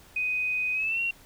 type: tone with pitch glide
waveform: sine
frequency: 2500 to 2742 Hz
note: D#7 to F7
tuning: +8 to -32 cents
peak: -25 dBFS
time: 0.16-1.11 s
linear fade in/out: 5 ms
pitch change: +160 cents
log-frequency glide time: 0.73-1 s
effects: pink hiss -54 dBFS RMS until 1.25 s